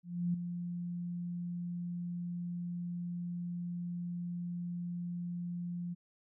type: tone with ADSR envelope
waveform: sine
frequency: 174.61 Hz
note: F3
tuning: in tune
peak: -28 dBFS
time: 0.03-5.95 s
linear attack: 310 ms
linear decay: 5 ms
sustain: -8 dB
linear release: 24 ms
effects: none